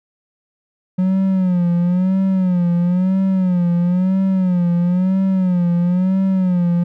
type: tone with vibrato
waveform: triangle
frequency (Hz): 182.1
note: F#3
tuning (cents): -27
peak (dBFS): -11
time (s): 0.98-6.84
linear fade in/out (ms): 10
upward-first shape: sine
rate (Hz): 1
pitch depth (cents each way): 92
effects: none